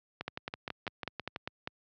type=two click trains; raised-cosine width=0.3 ms; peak=-20 / -19 dBFS; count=8 / 8; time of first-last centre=0.21-1.361 / 0.28-1.674 s; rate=6.08 / 5.02 Hz; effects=high-pass 80 Hz 12 dB/octave + low-pass 5000 Hz 12 dB/octave